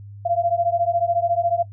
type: beating tone pair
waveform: sine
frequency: 680 / 694 Hz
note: F5 / F5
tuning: -46 / -11 cents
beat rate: 14 Hz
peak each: -21 dBFS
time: 0.25-1.63 s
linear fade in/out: 10 ms
effects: noise-tail reverb RT60 0.1 s tail -18 dB re dry + added 101 Hz sine -36 dBFS peak until 1.72 s